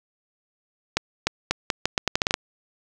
accelerating click train, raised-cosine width 0.2 ms, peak -3 dBFS, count 12, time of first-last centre 0.97-2.341 s, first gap 300 ms, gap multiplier 0.8, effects none

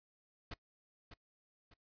pink noise with echo, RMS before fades -43 dBFS, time 0.51-0.54 s, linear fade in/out 5 ms, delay 600 ms, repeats 2, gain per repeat -9 dB, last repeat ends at 1.74 s, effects noise-tail reverb RT60 0.1 s tail -23 dB re dry + resampled to 11025 Hz

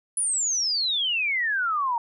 sine exponential sweep, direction down, 10100 to 910 Hz, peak -22 dBFS, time 0.17-1.98 s, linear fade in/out 2 ms, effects none

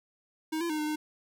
square tone with pitch steps, 315 / 340.3 / 307.6 / 303.2 / 305.6 Hz, D#4 / F4 / D#4 / D#4 / D#4, +21 / -45 / -20 / -45 / -31 cents, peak -30 dBFS, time 0.52-0.96 s, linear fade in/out 10 ms, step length 88 ms, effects none

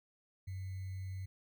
sine tone with sample-and-hold, 94.5 Hz, F#2, 37 cents sharp, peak -39 dBFS, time 0.47-1.26 s, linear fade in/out 10 ms, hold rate 2100 Hz, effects none

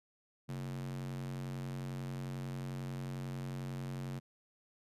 square tone with high-pass filter, 45.58 Hz, F#1, 25 cents flat, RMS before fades -41 dBFS, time 0.48-4.2 s, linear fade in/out 20 ms, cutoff 160 Hz, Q 4.7, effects resampled to 32000 Hz

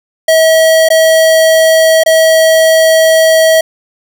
square tone with dropouts, 643 Hz, E5, 43 cents flat, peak -5 dBFS, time 0.28-3.61 s, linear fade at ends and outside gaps 5 ms, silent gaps 0.888-0.902 / 2.036-2.061 s, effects none

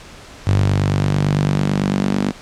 sawtooth tone with high-pass filter sweep, 49 Hz, G1, in tune, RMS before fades -17 dBFS, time 0.46-2.32 s, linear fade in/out 20 ms, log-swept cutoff 98 to 220 Hz, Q 3.4, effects pink hiss -39 dBFS RMS until 2.41 s + low-pass 7000 Hz 12 dB/octave

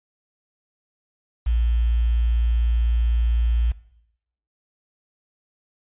sine tone with quantisation, 57.9 Hz, A#1, 11 cents flat, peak -17 dBFS, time 1.46-3.72 s, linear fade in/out 10 ms, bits 7, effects noise-tail reverb RT60 0.8 s tail -19 dB re dry + resampled to 8000 Hz

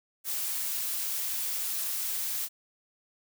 blue noise, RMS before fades -32 dBFS, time 0.24-2.49 s, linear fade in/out 50 ms, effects none

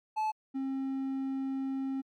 triangle tone pair in turn, 866 / 268.1 Hz, A5 / C4, -28 / +42 cents, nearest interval octave + minor sixth, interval 2030 cents, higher first, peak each -26 / -29 dBFS, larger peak first, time 0.16-0.32 / 0.54-2.02 s, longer second, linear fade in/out 20 ms, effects MP3 96 kbps

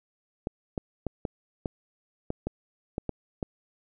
clicks, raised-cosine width 2 ms, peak -16 dBFS, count 10, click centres 0.471 / 0.778 / 1.067 / 1.252 / 1.658 / 2.304 / 2.47 / 2.981 / 3.093 / 3.428 s, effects none

